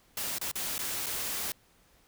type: noise with dropouts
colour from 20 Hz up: white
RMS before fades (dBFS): -34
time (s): 0.17-1.52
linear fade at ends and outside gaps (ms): 2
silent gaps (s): 0.384-0.413 / 0.515-0.555 / 0.781-0.79 / 1.061-1.065
effects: pink hiss -64 dBFS RMS until 2.07 s